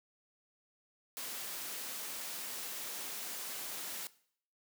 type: noise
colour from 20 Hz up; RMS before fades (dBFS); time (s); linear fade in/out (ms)
white; -42; 1.17-4.07; 0
effects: noise-tail reverb RT60 0.6 s tail -19 dB re dry + high-pass 200 Hz 12 dB/octave